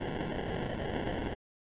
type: noise with sample-and-hold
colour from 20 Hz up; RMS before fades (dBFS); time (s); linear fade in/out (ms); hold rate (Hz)
violet; -35; 0-1.35; 20; 1225
effects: resampled to 8000 Hz